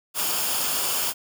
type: noise with comb filter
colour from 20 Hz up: white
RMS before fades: -25 dBFS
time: 0.14-1.14 s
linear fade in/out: 50 ms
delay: 0.5 ms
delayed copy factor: -0.55
effects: none